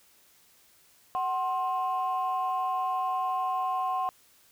sine tone pair together, 748.1 / 1058 Hz, F#5 / C6, +19 / +19 cents, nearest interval tritone, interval 600 cents, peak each -28 dBFS, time 1.15-4.09 s, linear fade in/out 0 ms, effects tanh soft clip ceiling -21 dBFS + white hiss -61 dBFS RMS until 4.51 s

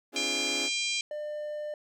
30% pulse chord, D half-diminished seventh, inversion third, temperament equal with one note detuned, 261.6 / 293.7 / 342 / 415.3 Hz, C4 / D4 / F4 / Ab4, 0 / 0 / -36 / 0 cents, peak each -38 dBFS, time 0.12-0.7 s, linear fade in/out 50 ms
harmonic tone, 799 Hz, G5, 33 cents sharp, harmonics 3 / 4 / 5 / 6 / 7 / 8 / 9 / 10, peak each -32 / -34 / -36 / -38 / -39 / -40 / -41 / -42 dBFS, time 0.16-1.01 s, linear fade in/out 2 ms
triangle tone, 599 Hz, D5, 34 cents sharp, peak -31 dBFS, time 1.11-1.74 s, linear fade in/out 2 ms
effects none

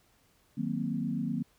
sine chord, C half-diminished seventh, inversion first, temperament equal, 155.56 / 185 / 233.1 / 261.6 Hz, Eb3 / Gb3 / Bb3 / C4, 0 / 0 / 0 / 0 cents, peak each -36 / -36 / -33 / -36 dBFS, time 0.57-1.43 s, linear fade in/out 10 ms, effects pink hiss -67 dBFS RMS until 1.58 s

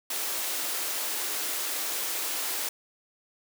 white high-pass noise, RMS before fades -31 dBFS, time 0.1-2.69 s, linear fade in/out 5 ms, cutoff 270 Hz, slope 48 dB/octave, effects none

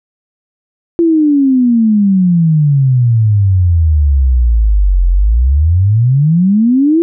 sine exponential two-way sweep, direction down then up, 343 to 43.02 to 343 Hz, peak -6 dBFS, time 0.99-7.02 s, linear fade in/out 0 ms, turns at 5.08 s, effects none

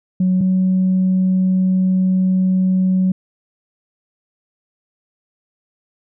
sine tone pair in turn, 184.5 / 186.32 Hz, F#3 / F#3, -5 / +12 cents, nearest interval unison, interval 17 cents, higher second, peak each -11 dBFS, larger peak neither, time 0.2-0.41 / 0.41-3.12 s, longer second, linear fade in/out 5 ms, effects tanh soft clip ceiling -9 dBFS

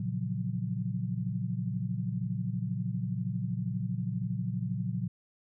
sine chord, Gb major seventh, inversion first, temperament equal with one note detuned, 116.54 / 138.59 / 172.51 / 185 Hz, Bb2 / Db3 / F3 / Gb3, 0 / 0 / -21 / 0 cents, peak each -34 / -37 / -37 / -35 dBFS, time 0-5.08 s, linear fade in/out 5 ms, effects none

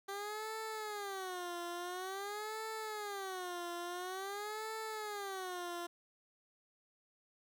15% pulse tone with vibrato, 390.8 Hz, G4, 5 cents flat, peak -34 dBFS, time 0.08-5.87 s, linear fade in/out 10 ms, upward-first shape sine, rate 0.48 Hz, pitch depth 210 cents each way, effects none

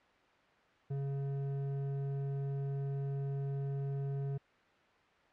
sine tone with hard clipping, 138.59 Hz, C#3, in tune, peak -36 dBFS, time 0.9-4.38 s, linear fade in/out 10 ms, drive 8 dB, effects white hiss -65 dBFS RMS until 5.32 s + low-pass 2000 Hz 12 dB/octave

